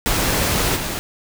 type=noise with level steps; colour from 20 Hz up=pink; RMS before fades=-19 / -25 dBFS; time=0.06-0.99 s; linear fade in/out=0 ms; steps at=0.75 s; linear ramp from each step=20 ms; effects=none